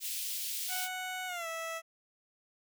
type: high-pass noise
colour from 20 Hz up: white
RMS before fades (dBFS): -37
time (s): 0-0.89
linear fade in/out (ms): 50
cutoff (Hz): 2600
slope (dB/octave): 24
type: tone with pitch glide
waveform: 15% pulse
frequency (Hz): 740 to 655.5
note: F#5 to E5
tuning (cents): 0 to -10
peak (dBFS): -30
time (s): 0.68-1.82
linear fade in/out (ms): 50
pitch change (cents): -210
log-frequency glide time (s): 1.27-1.47
effects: none